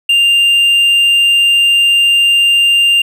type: tone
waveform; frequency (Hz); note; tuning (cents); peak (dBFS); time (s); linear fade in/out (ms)
triangle; 2794; F7; 0; -5; 0.09-3.02; 5
effects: none